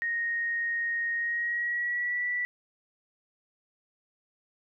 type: tone with pitch glide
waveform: sine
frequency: 1864.7 to 1960.8 Hz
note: A#6 to B6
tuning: 0 to -13 cents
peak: -27 dBFS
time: 0.02-2.45 s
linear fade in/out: 0 ms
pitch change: +87 cents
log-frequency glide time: 1.15-2.26 s
effects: none